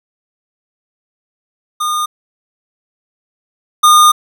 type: tone pair in turn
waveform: square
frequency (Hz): 1219 / 1219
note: D#6 / D#6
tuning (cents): -36 / -36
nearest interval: unison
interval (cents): 0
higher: neither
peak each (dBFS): -15 / -5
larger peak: second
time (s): 1.8-2.06 / 3.83-4.12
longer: second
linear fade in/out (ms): 10
effects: none